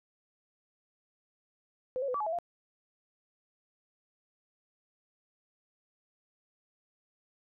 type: tone with pitch steps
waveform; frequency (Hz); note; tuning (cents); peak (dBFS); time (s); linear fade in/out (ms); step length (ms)
sine; 509 / 554 / 501 / 1152 / 848 / 651 / 694; C5 / C#5 / B4 / D6 / G#5 / E5 / F5; -48 / -1 / +25 / -34 / +36 / -22 / -11; -30; 1.96-2.387; 0; 61
effects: none